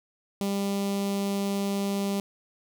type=tone with notch filter; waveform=sawtooth; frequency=198.9 Hz; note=G3; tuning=25 cents sharp; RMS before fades=-28 dBFS; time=0.41-2.2 s; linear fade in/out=0 ms; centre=1600 Hz; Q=0.98; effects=none